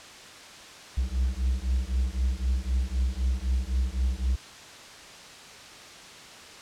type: beating tone pair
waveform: triangle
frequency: 61.74 / 65.64 Hz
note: B1 / C2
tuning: 0 / +6 cents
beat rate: 3.9 Hz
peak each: -25 dBFS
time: 0.97-4.36 s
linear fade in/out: 10 ms
effects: white hiss -45 dBFS RMS until 6.61 s + low-pass 6000 Hz 12 dB/octave